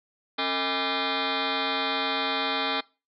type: tone with frequency modulation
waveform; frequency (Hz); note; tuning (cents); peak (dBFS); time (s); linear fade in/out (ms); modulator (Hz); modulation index
sine; 1358; F6; -49; -24; 0.38-2.81; 10; 362; 7.6
effects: noise-tail reverb RT60 0.3 s tail -23 dB re dry